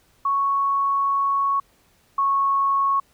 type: tone pair in turn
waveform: sine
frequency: 1108.7 / 1102.3 Hz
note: C#6 / C#6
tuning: 0 / -10 cents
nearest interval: unison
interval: 10 cents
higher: first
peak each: -18 / -17 dBFS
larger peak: second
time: 0.25-1.6 / 2.18-3 s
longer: first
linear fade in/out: 5 ms
effects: pink hiss -60 dBFS RMS until 3.13 s